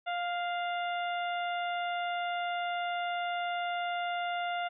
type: harmonic tone with a mistuned harmonic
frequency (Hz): 703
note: F5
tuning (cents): +11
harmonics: 1 / 2 / 3 / 4 / 5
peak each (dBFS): -32 / -38 / -42 / -44 / -46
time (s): 0.06-4.69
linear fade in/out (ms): 20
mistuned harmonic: 3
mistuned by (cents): -24
effects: none